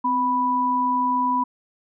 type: tone pair together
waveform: sine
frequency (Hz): 256.4 / 986.7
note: C4 / B5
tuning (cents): -35 / -2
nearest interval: octave + major seventh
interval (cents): 2333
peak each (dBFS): -26 / -19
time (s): 0.04-1.44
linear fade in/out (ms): 10
effects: none